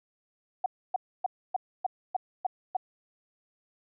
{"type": "tone bursts", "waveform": "sine", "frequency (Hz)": 748, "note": "F#5", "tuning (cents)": 19, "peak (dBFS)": -23, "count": 8, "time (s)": [0.64, 2.768], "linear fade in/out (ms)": 5, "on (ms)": 21, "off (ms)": 280, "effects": []}